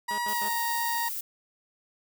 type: tone with pitch glide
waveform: 30% pulse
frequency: 960 to 934.3 Hz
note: B5 to A#5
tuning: -49 to +4 cents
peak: -25 dBFS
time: 0.08-1.09 s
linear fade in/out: 10 ms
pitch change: -47 cents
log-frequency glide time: 0.31-0.46 s
type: tone bursts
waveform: 10% pulse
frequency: 207.7 Hz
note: G#3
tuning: in tune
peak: -30 dBFS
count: 3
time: 0.11-0.485 s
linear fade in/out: 0 ms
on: 69 ms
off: 84 ms
type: noise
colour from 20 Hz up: violet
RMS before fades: -34 dBFS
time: 0.28-1.21 s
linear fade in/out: 5 ms
effects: none